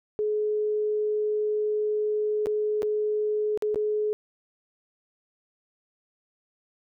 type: tone with dropouts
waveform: sine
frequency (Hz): 423.9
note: G#4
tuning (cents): +35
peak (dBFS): -23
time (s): 0.19-4.13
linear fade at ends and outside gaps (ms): 0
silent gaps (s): 2.459-2.469 / 2.821-2.83 / 3.575-3.623 / 3.745-3.758
effects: none